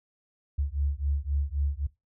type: beating tone pair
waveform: sine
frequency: 69.3 / 73.1 Hz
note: C#2 / D2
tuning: 0 / -7 cents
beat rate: 3.8 Hz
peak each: -29 dBFS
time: 0.58-1.87 s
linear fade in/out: 10 ms
effects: noise-tail reverb RT60 0.2 s tail -19 dB re dry